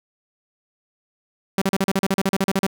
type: tone bursts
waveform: sawtooth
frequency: 193.7 Hz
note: G3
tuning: 20 cents flat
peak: -13 dBFS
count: 15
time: 1.58-2.666 s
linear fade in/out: 2 ms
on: 36 ms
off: 39 ms
effects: none